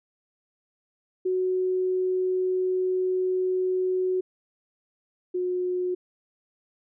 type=tone pair in turn; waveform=sine; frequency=370 / 362.4 Hz; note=F#4 / F#4; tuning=0 / -36 cents; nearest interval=unison; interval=36 cents; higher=first; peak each=-22 / -24 dBFS; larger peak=first; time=1.25-4.21 / 5.34-5.95 s; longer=first; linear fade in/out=10 ms; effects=none